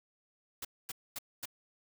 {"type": "noise bursts", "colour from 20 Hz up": "white", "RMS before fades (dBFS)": -40, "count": 4, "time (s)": [0.62, 1.456], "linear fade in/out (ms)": 5, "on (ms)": 29, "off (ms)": 240, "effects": []}